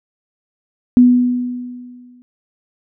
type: tone with exponential decay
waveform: sine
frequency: 246.9 Hz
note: B3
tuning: in tune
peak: -3 dBFS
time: 0.97-2.22 s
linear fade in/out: 0 ms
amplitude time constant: 270 ms
effects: none